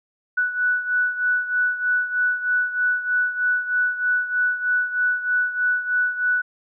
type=beating tone pair; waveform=sine; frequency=1480 / 1483.2 Hz; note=F#6 / F#6; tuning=0 / +4 cents; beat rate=3.2 Hz; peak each=-20 / -25 dBFS; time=0.37-6.42 s; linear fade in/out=10 ms; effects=none